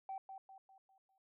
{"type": "tone with echo", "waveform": "sine", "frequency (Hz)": 772, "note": "G5", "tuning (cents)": -27, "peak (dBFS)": -40, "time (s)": [0.09, 0.18], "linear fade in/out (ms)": 2, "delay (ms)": 200, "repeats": 5, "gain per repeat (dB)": -7, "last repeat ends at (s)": 1.18, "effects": ["tanh soft clip ceiling -37 dBFS"]}